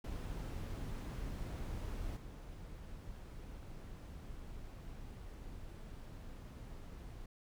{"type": "noise with level steps", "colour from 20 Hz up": "brown", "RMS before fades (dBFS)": [-42, -49], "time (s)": [0.04, 7.26], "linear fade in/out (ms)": 5, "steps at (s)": 2.16, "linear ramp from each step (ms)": 10, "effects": []}